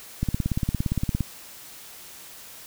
click train, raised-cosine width 5 ms, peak -11 dBFS, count 18, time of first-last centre 0.23-1.207 s, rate 17.4 Hz, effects white hiss -44 dBFS RMS until 2.66 s

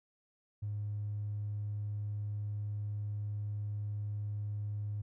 triangle tone with tanh clipping, 103.9 Hz, G#2, 1 cent sharp, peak -34 dBFS, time 0.62-5.02 s, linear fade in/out 10 ms, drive 1 dB, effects none

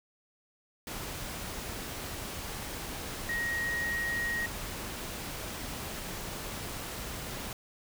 sine tone in noise, 1884 Hz, A#6, 18 cents sharp, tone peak -30 dBFS, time 3.29-4.46 s, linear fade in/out 2 ms, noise pink, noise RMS -39 dBFS, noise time 0.87-7.53 s, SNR +6 dB, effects none

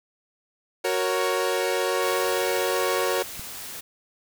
sawtooth chord, F# major, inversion none, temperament equal, 370 / 466.2 / 554.4 Hz, F#4 / A#4 / C#5, 0 / 0 / 0 cents, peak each -23 dBFS, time 0.84-3.23 s, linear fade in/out 10 ms
white noise, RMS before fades -37 dBFS, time 2.02-3.81 s, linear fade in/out 10 ms
click, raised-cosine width 5 ms, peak -28 dBFS, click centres 3.395 s
effects none

